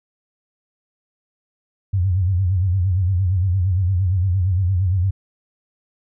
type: tone with vibrato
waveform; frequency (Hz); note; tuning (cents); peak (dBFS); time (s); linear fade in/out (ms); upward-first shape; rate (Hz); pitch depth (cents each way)
sine; 92.5; F#2; 0; -15; 1.93-5.11; 10; sine; 8.7; 120
effects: none